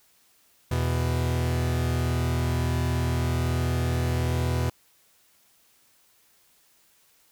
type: tone pair together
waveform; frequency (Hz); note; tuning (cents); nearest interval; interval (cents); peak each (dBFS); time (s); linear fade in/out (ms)
45% pulse; 82.41 / 123.68; E2 / B2; 0 / +3; perfect fifth; 703; -26; 0.71-4.7; 5
effects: white hiss -62 dBFS RMS until 7.31 s